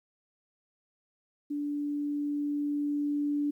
sine tone with level ramp, 291 Hz, D4, 16 cents flat, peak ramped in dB -30 to -26 dBFS, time 1.5-3.51 s, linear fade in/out 10 ms, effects 11-bit

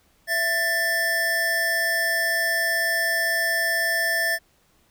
square tone pair together, 663.4 / 1771 Hz, E5 / A6, +11 / +11 cents, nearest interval octave + perfect fourth, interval 1700 cents, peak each -29 / -22 dBFS, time 0.27-4.39 s, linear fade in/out 50 ms, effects pink hiss -62 dBFS RMS until 4.9 s

